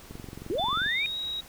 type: click train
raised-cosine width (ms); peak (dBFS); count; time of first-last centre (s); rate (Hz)
3; -27; 18; 0.11-0.862; 22.6
type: linear sweep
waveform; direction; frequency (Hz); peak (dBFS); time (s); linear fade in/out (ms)
sine; up; 300.6 to 2449; -26; 0.5-1.06; 0
type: tone with pitch glide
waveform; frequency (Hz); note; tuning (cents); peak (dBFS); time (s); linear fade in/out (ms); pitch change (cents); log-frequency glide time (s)
sine; 3520 to 3816; A7 to A#7; 0 to +40; -30; 0.58-1.41; 10; +140; 0.74-1.17
effects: pink hiss -49 dBFS RMS until 1.48 s